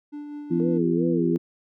triangle tone with tremolo, 293.7 Hz, D4, in tune, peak -30 dBFS, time 0.12-0.79 s, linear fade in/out 20 ms, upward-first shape sine, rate 5.1 Hz, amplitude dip 30%
harmonic tone, 85 Hz, F2, 46 cents flat, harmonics 2 / 3 / 4, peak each -25 / -25 / -23 dBFS, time 0.5-1.38 s, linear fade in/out 20 ms
sine tone with vibrato, 442.6 Hz, A4, 10 cents sharp, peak -28 dBFS, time 0.6-1.36 s, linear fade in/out 0 ms, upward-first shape sine, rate 2.6 Hz, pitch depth 220 cents each way
effects none

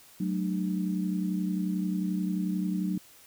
sine tone cluster, 186.8 / 218.1 / 302.1 Hz, F#3 / A3 / D4, +17 / -15 / +49 cents, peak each -28 / -35 / -34 dBFS, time 0.2-2.98 s, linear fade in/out 5 ms, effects white hiss -55 dBFS RMS until 3.26 s

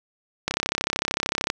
click train, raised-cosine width 0.2 ms, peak -5 dBFS, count 35, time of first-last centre 0.48-1.501 s, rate 33.3 Hz, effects none

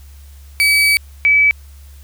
35% pulse / sine tone pair in turn, 2286 / 2294 Hz, D7 / D7, -47 / -41 cents, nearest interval unison, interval 6 cents, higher second, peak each -8 / -8 dBFS, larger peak neither, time 0.6-0.97 / 1.25-1.51 s, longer first, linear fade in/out 0 ms, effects added 70 Hz sine -36 dBFS peak until 2.03 s + white hiss -50 dBFS RMS until 2.03 s

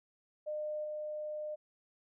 sine tone with level steps, 606 Hz, D#5, 46 cents flat, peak -35 / -37 dBFS, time 0.46-1.56 s, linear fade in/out 20 ms, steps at 0.84 s, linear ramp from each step 5 ms, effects none

